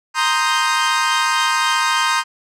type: chord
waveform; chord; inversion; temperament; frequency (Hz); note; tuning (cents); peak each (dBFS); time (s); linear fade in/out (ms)
sawtooth; C minor seventh; third; equal; 932.3 / 1046.5 / 1244.5 / 1568; Bb5 / C6 / Eb6 / G6; 0 / 0 / 0 / 0; -17; 0.14-2.24; 50
effects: low-pass 8000 Hz 12 dB/octave